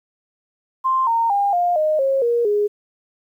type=tone with pitch steps; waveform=sine; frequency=1050 / 919.4 / 805 / 704.9 / 617.2 / 540.4 / 473.2 / 414.3 Hz; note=C6 / A#5 / G5 / F5 / D#5 / C#5 / A#4 / G#4; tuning=+6 / -24 / +46 / +16 / -14 / -44 / +26 / -4 cents; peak=-15 dBFS; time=0.84-2.68 s; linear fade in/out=20 ms; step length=230 ms; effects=9-bit